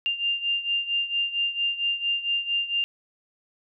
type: beating tone pair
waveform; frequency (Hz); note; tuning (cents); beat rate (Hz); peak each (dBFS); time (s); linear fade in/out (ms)
sine; 2794 / 2798.4; F7 / F7; 0 / +3; 4.4; -25 / -29; 0.06-2.84; 0
effects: none

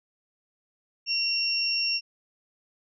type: tone pair together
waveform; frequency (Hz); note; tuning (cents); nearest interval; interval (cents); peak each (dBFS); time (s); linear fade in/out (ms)
sine; 2743 / 5486; F7 / F8; -32 / -32; octave; 1200; -29 / -25; 1.06-2.01; 50
effects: none

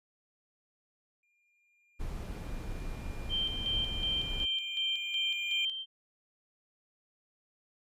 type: tone with exponential growth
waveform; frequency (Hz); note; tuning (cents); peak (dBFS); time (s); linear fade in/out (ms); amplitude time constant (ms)
triangle; 2404; D7; +40; -31; 1.23-5.65; 2; 960
type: noise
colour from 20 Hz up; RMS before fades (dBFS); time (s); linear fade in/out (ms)
brown; -38; 1.99-4.46; 20
type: tone with tremolo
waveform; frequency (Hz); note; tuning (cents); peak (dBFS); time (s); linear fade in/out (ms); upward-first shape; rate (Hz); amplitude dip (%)
sine; 3136; G7; 0; -29; 3.29-5.86; 50; square; 2.7; 55
effects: resampled to 32000 Hz

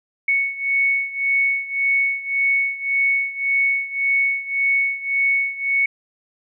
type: beating tone pair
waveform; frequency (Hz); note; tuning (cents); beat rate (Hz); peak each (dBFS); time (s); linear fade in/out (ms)
sine; 2216 / 2217.8; C#7 / C#7; -1 / 0; 1.8; -19 / -22; 0.28-5.86; 5
effects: none

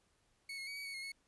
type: tone with pitch steps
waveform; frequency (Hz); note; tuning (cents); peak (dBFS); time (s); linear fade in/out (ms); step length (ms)
30% pulse; 2213 / 2165 / 2250 / 2267 / 2225 / 2154 / 2198; C#7 / C#7 / C#7 / C#7 / C#7 / C7 / C#7; -3 / -41 / +25 / +38 / +6 / +50 / -15; -40; 0.49-1.12; 5; 90
effects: pink hiss -75 dBFS RMS until 1.27 s + resampled to 24000 Hz

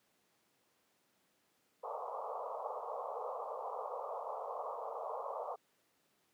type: band-pass noise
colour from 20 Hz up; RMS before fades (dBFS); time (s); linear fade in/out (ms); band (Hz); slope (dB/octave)
pink; -42; 1.83-5.56; 10; 450 to 1200; 96
effects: pink hiss -75 dBFS RMS until 6.33 s + high-pass 200 Hz 12 dB/octave

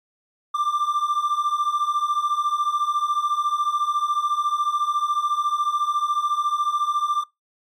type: beating tone pair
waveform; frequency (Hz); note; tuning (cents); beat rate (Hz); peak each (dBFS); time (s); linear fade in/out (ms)
triangle; 1174.7 / 1188.7; D6 / D6; 0 / +21; 14; -23 / -19; 0.54-7.24; 10
effects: noise-tail reverb RT60 0.2 s tail -25 dB re dry + MP3 96 kbps

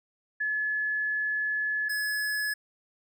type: tone pair in turn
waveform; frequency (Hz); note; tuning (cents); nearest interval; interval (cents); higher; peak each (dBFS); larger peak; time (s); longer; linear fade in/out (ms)
sine / square; 1712 / 1702.1; A6 / G#6; -48 / +42; unison; 10; first; -26 / -28; first; 0.4-1.89 / 1.89-2.54; first; 10
effects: none

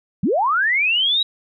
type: linear sweep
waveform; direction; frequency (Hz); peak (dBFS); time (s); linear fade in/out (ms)
sine; up; 143.4 to 3889; -15; 0.23-1.23; 5
effects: none

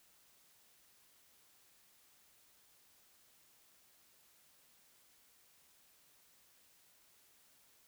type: silence
effects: white hiss -68 dBFS RMS until 7.87 s

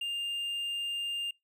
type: tone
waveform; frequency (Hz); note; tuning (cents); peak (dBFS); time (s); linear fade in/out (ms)
triangle; 2804; F7; +6; -30; 0.01-1.31; 5
effects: noise-tail reverb RT60 0.2 s tail -25 dB re dry

